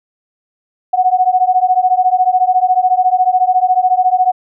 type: beating tone pair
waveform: sine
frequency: 731 / 745 Hz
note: F#5 / F#5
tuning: -21 / +12 cents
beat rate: 14 Hz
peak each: -12 dBFS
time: 0.93-4.32 s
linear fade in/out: 10 ms
effects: none